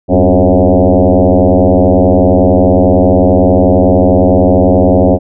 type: tone with frequency modulation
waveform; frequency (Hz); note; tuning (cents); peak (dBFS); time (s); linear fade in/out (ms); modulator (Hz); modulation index
sine; 174.61; F3; 0; -4; 0.08-5.19; 50; 91.1; 5.6
effects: none